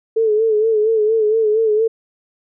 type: tone with vibrato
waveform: sine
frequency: 436.5 Hz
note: A4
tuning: 14 cents flat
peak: -12 dBFS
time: 0.16-1.88 s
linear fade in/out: 10 ms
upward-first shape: sine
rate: 4.3 Hz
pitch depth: 63 cents each way
effects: none